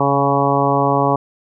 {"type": "harmonic tone with a mistuned harmonic", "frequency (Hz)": 140, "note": "C#3", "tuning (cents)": 18, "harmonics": [1, 2, 3, 4, 5, 6, 7, 8], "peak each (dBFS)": [-21, -21, -21, -21, -21, -21, -21, -21], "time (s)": [0, 1.16], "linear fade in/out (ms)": 5, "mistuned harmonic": 1, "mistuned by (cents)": -24, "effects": []}